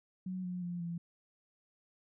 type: tone with pitch steps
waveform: sine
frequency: 185 / 179.94 / 175.02 / 170.23 Hz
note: F#3 / F#3 / F3 / F3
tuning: 0 / -48 / +4 / -44 cents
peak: -36 dBFS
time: 0.26-0.98 s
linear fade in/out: 5 ms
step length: 180 ms
effects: none